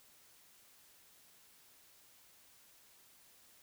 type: silence
effects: white hiss -64 dBFS RMS until 3.62 s